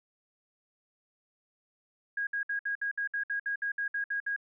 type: tone bursts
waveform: sine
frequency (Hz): 1639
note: G#6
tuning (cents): -23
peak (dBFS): -29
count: 14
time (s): 2.17-4.363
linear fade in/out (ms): 5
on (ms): 100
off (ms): 61
effects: none